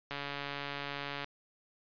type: click train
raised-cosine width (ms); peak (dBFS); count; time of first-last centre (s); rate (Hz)
0.3; -22; 162; 0.11-1.244; 142
effects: resampled to 11025 Hz